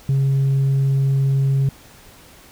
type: tone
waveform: sine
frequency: 136.3 Hz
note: C#3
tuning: 29 cents flat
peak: -12 dBFS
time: 0.09-1.69 s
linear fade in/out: 2 ms
effects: tanh soft clip ceiling -13 dBFS + pink hiss -46 dBFS RMS until 2.51 s